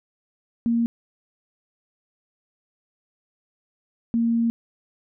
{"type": "tone pair in turn", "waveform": "sine", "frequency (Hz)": [233.1, 231.6], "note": ["A#3", "A#3"], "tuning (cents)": [0, -11], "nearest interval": "unison", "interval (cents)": 11, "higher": "first", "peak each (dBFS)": -18, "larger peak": "neither", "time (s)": [[0.66, 0.86], [4.14, 4.5]], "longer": "second", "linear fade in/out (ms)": 0, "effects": []}